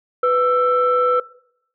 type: tone pair together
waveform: sine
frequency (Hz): 496.9 / 1329.6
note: B4 / E6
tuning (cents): +11 / +15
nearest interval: octave + perfect fourth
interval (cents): 1704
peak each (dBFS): -15 / -16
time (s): 0.23-1.2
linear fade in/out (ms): 5
effects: noise-tail reverb RT60 0.7 s tail -20 dB re dry + tanh soft clip ceiling -7 dBFS